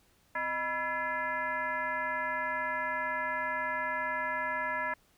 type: tone with frequency modulation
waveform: sine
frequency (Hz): 1339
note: E6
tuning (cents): +27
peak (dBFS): -30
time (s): 0.35-4.94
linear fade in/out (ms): 5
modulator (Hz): 360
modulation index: 1.9
effects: pink hiss -67 dBFS RMS until 5.17 s